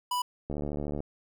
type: tone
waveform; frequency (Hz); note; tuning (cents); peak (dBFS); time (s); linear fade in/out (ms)
square; 987.8; B5; 0; -28; 0.11-0.22; 5
type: click train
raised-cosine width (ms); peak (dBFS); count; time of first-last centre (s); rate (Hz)
2; -21; 38; 0.5-1.004; 73.4
effects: none